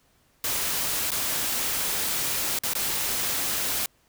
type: noise with dropouts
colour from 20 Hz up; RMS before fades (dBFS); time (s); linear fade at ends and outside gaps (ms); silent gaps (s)
white; -27; 0.44-3.86; 1; 1.106-1.117 / 2.588-2.635 / 2.735-2.752
effects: pink hiss -64 dBFS RMS until 4.08 s